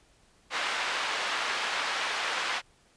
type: band-pass noise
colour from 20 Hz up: pink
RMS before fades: -31 dBFS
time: 0.5-2.62 s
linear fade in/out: 50 ms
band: 970 to 3600 Hz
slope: 12 dB/octave
effects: pink hiss -63 dBFS RMS until 2.96 s + resampled to 22050 Hz